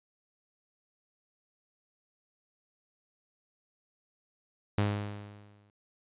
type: tone with exponential decay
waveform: sawtooth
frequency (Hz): 102.9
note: G#2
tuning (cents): -16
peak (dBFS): -20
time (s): 4.78-5.7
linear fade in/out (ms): 0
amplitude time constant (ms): 200
effects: resampled to 8000 Hz